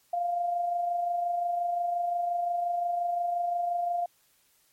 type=tone with amplitude modulation; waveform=sine; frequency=698.5 Hz; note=F5; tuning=in tune; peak=-24 dBFS; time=0.13-4.06 s; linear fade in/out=5 ms; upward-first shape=sine; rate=25.7 Hz; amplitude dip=40%; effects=white hiss -66 dBFS RMS until 4.72 s + MP3 64 kbps